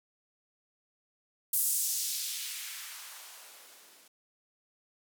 violet noise with band-pass filter sweep, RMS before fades -36 dBFS, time 1.53-4.08 s, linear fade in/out 5 ms, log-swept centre 11000 to 230 Hz, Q 1.1, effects none

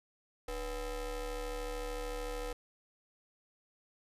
40% pulse ring-modulated tone, 262.7 Hz, C4, 7 cents sharp, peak -33 dBFS, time 0.48-2.53 s, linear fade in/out 5 ms, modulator 226 Hz, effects resampled to 32000 Hz

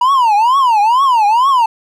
triangle tone with vibrato, 953 Hz, A#5, 38 cents sharp, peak -6 dBFS, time 0.01-1.66 s, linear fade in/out 5 ms, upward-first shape triangle, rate 2.2 Hz, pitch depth 300 cents each way, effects none

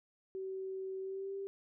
sine tone with pitch glide, 381.1 to 392.9 Hz, G4 to G4, -49 to +4 cents, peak -38 dBFS, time 0.35-1.47 s, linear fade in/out 0 ms, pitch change +53 cents, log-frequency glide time 1-1.35 s, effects none

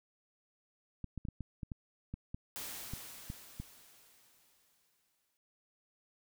clicks, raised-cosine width 5 ms, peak -28 dBFS, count 12, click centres 1.043 / 1.177 / 1.252 / 1.286 / 1.407 / 1.632 / 1.718 / 2.14 / 2.345 / 2.936 / 3.301 / 3.6 s
white noise with exponential decay, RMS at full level -42 dBFS, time 2.56-5.37 s, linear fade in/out 0 ms, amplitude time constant 610 ms
effects none

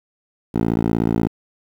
10% pulse tone with band-pass filter, 56.4 Hz, A1, 44 cents sharp, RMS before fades -19 dBFS, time 0.54-1.28 s, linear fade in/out 10 ms, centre 280 Hz, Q 0.83, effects 8-bit

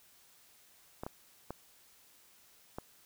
clicks, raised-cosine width 1 ms, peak -25 dBFS, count 4, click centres 1.035 / 1.065 / 1.506 / 2.785 s, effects white hiss -63 dBFS RMS until 3.05 s

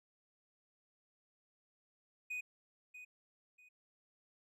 triangle tone with echo, 2489 Hz, D#7, in tune, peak -37 dBFS, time 2.3-2.41 s, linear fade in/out 10 ms, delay 640 ms, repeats 2, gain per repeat -11 dB, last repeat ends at 3.69 s, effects none

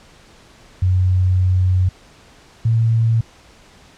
sine tone pair in turn, 92 / 113.75 Hz, F#2 / A#2, -9 / -42 cents, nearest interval major third, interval 367 cents, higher second, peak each -12 dBFS, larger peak neither, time 0.82-1.89 / 2.65-3.21 s, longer first, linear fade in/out 5 ms, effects pink hiss -47 dBFS RMS until 3.97 s + low-pass 7000 Hz 12 dB/octave

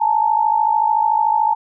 sine tone pair together, 854.4 / 908 Hz, G#5 / A#5, +49 / -46 cents, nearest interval minor second, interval 105 cents, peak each -16 dBFS, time 0-1.55 s, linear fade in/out 20 ms, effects none

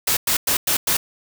white noise bursts, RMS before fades -19 dBFS, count 5, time 0.07-0.97 s, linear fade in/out 5 ms, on 100 ms, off 100 ms, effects none

